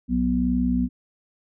harmonic tone, 61.74 Hz, B1, in tune, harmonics 1 / 3 / 4, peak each -27 / -25 / -21 dBFS, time 0.08-0.89 s, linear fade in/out 50 ms, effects none

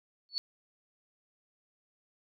sine tone with exponential growth, 4435 Hz, C#8, in tune, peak -25 dBFS, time 0.29-0.38 s, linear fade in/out 0 ms, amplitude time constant 18 ms, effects none

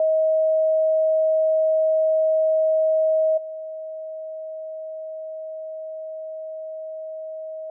sine tone with level steps, 633 Hz, D#5, 30 cents sharp, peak -16 / -30 dBFS, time 0-7.7 s, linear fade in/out 2 ms, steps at 3.37 s, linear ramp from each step 10 ms, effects none

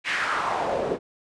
pink noise with band-pass filter sweep, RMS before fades -26 dBFS, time 0.04-0.99 s, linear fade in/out 50 ms, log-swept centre 2300 to 380 Hz, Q 2.7, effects resampled to 22050 Hz

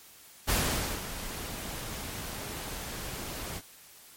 pink noise with ADSR envelope, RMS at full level -26 dBFS, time 0.47-3.62 s, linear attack 24 ms, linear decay 510 ms, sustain -12 dB, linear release 51 ms, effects white hiss -53 dBFS RMS until 4.16 s + MP3 64 kbps

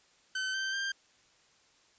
sawtooth tone with pitch steps, 1528 / 1556.5 / 1585.5 Hz, G6 / G6 / G6, -45 / -13 / +19 cents, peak -28 dBFS, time 0.35-0.92 s, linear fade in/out 5 ms, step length 190 ms, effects white hiss -65 dBFS RMS until 1.98 s + resampled to 16000 Hz

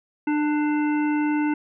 harmonic tone with a mistuned harmonic, 296.8 Hz, D4, 18 cents sharp, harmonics 1 / 3 / 5 / 7 / 9, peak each -20 / -30 / -34 / -37 / -39 dBFS, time 0.27-1.54 s, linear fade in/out 5 ms, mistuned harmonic 1, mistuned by +15 cents, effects none

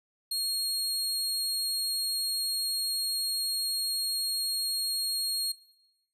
sawtooth tone, 4272 Hz, C8, 35 cents sharp, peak -26 dBFS, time 0.31-5.52 s, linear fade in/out 5 ms, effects noise-tail reverb RT60 1.0 s tail -20 dB re dry + resampled to 32000 Hz

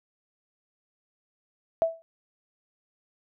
sine tone with exponential decay, 657 Hz, E5, 6 cents flat, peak -16 dBFS, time 1.82-2.02 s, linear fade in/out 0 ms, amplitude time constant 42 ms, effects none

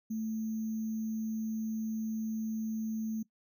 sine tone with sample-and-hold, 220 Hz, A3, in tune, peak -32 dBFS, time 0.1-3.23 s, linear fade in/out 10 ms, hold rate 6300 Hz, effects noise-tail reverb RT60 0.1 s tail -19 dB re dry

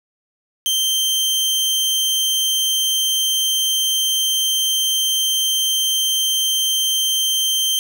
sawtooth tone, 3136 Hz, G7, in tune, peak -13 dBFS, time 0.66-7.79 s, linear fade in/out 0 ms, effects none

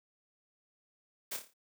white noise with echo, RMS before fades -38 dBFS, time 1.31-1.37 s, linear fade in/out 10 ms, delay 28 ms, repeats 6, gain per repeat -6 dB, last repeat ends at 1.538 s, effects noise-tail reverb RT60 0.1 s tail -26 dB re dry + high-pass 200 Hz 12 dB/octave

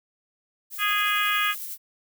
violet noise with tremolo, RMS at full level -34 dBFS, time 0.7-1.78 s, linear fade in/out 50 ms, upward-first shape sine, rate 11 Hz, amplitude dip 25%
harmonic tone, 413.8 Hz, G#4, 6 cents flat, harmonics 3 / 4 / 5 / 6 / 7 / 8, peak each -26 / -27 / -30 / -28 / -31 / -32 dBFS, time 0.78-1.55 s, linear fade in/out 50 ms
effects none

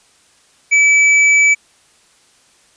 sine tone with hard clipping, 2300 Hz, D7, 37 cents flat, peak -9 dBFS, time 0.71-1.55 s, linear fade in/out 20 ms, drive 7 dB, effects white hiss -52 dBFS RMS until 2.76 s + resampled to 22050 Hz

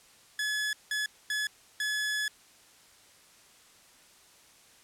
sawtooth tone bursts at uneven times, 1705 Hz, G#6, 45 cents sharp, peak -25 dBFS, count 4, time 0.39-0.73 / 0.91-1.06 / 1.3-1.47 / 1.8-2.28 s, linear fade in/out 2 ms, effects white hiss -58 dBFS RMS until 4.83 s + low-pass 10000 Hz 12 dB/octave

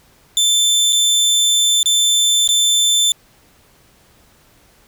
25% pulse tone with dropouts, 3540 Hz, A7, 10 cents sharp, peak -8 dBFS, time 0.37-3.12 s, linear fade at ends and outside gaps 1 ms, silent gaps 0.925-0.929 / 1.83-1.858 / 2.476-2.489 s, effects pink hiss -52 dBFS RMS until 4.87 s

